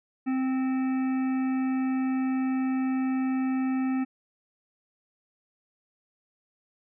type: harmonic tone with a mistuned harmonic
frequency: 261.6 Hz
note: C4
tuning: in tune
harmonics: 1 / 3 / 5 / 7 / 9 / 10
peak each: -24 / -39 / -43 / -45 / -48 / -49 dBFS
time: 0.26-4.05 s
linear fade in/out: 20 ms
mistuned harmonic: 9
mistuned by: -40 cents
effects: none